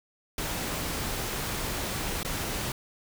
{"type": "noise with dropouts", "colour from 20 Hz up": "pink", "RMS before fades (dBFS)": -32, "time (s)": [0.38, 2.72], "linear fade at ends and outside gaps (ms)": 2, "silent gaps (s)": [2.231, 2.248], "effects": []}